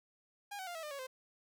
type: tone with pitch steps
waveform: sawtooth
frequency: 813 / 754.2 / 699.6 / 649 / 602.1 / 558.5 / 518.1 Hz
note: G#5 / F#5 / F5 / E5 / D5 / C#5 / C5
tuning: -37 / +33 / +3 / -27 / +43 / +13 / -17 cents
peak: -38 dBFS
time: 0.51-1.07 s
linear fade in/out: 10 ms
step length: 80 ms
effects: none